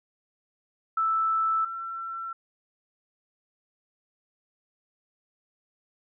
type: tone pair in turn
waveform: sine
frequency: 1318.5 / 1347 Hz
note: E6 / E6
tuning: 0 / +37 cents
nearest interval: unison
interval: 37 cents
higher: second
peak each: -22 / -32 dBFS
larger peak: first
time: 0.97-1.65 / 1.65-2.33 s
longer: neither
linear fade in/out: 5 ms
effects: none